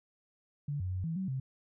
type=tone with pitch steps; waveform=sine; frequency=144.5 / 92 / 92.6 / 163.5 / 189.6 / 132 Hz; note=D3 / F#2 / F#2 / E3 / F#3 / C3; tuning=-28 / -9 / +2 / -14 / +43 / +16 cents; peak=-32 dBFS; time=0.68-1.4 s; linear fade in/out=5 ms; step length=120 ms; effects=none